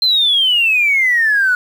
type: exponential sweep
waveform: triangle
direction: down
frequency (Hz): 4165 to 1451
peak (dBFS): -7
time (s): 0.02-1.55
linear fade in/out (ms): 2
effects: tanh soft clip ceiling -8 dBFS + 7-bit